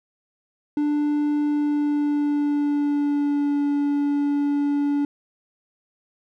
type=tone with pitch glide; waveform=triangle; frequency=294.9 to 287.3 Hz; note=D4 to D4; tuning=+7 to -38 cents; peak=-17 dBFS; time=0.77-5.05 s; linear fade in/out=2 ms; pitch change=-45 cents; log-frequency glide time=1.44-3.63 s; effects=none